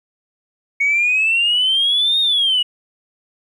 sine exponential two-way sweep, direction up then down, 2217 to 3729 to 2888 Hz, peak -12 dBFS, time 0.8-2.63 s, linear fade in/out 10 ms, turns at 2.2 s, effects tanh soft clip ceiling -9 dBFS + 9-bit

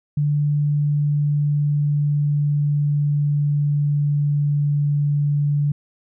sine tone with pitch glide, 146.83 to 145.31 Hz, D3 to D3, 0 to -18 cents, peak -16 dBFS, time 0.17-5.72 s, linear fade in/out 5 ms, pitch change -18 cents, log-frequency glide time 0.53-4.85 s, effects none

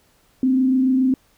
sine tone with frequency modulation, 260 Hz, C4, 11 cents flat, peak -14 dBFS, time 0.43-1.14 s, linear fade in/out 2 ms, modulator 27.2 Hz, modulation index 0.32, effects pink hiss -59 dBFS RMS until 1.37 s

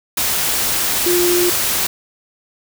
sine tone in noise, 352.6 Hz, F4, 17 cents sharp, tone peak -14 dBFS, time 1.06-1.5 s, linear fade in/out 5 ms, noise white, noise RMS -18 dBFS, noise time 0.17-1.87 s, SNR +1 dB, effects none

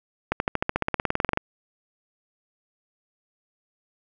accelerating click train, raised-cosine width 0.5 ms, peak -7 dBFS, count 19, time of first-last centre 0.32-1.374 s, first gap 81 ms, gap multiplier 0.96, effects none

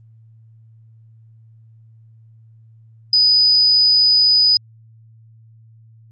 sine tone, 4978 Hz, D#8, in tune, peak -10 dBFS, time 3.13-4.57 s, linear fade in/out 2 ms, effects added 112 Hz sine -44 dBFS peak until 6.11 s + Opus 24 kbps

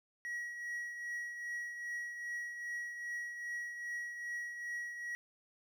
triangle tone with tremolo, 1913 Hz, A#6, 44 cents sharp, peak -35 dBFS, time 0.25-5.15 s, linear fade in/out 0 ms, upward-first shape triangle, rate 2.5 Hz, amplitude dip 55%, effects none

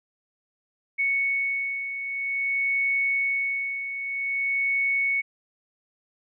sine beating tone pair, 2217 / 2217.51 Hz, C#7 / C#7, 0 / 0 cents, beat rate 0.51 Hz, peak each -31 / -24 dBFS, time 0.98-5.22 s, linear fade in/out 20 ms, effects none

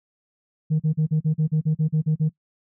sine tone bursts, 155.56 Hz, D#3, in tune, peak -15 dBFS, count 12, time 0.7-2.294 s, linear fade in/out 20 ms, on 98 ms, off 38 ms, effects noise-tail reverb RT60 0.1 s tail -22 dB re dry + tanh soft clip ceiling -15 dBFS

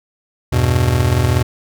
square chord, E minor, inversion none, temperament just, 82.41 / 98.89 / 123.61 Hz, E2 / G2 / B2, 0 / +16 / +2 cents, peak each -18 / -19 / -16 dBFS, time 0.52-1.43 s, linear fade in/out 10 ms, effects none

